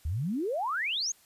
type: exponential sweep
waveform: sine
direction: up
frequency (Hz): 69.3 to 6830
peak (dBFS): -28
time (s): 0.05-1.12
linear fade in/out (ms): 5
effects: white hiss -61 dBFS RMS until 1.25 s + resampled to 32000 Hz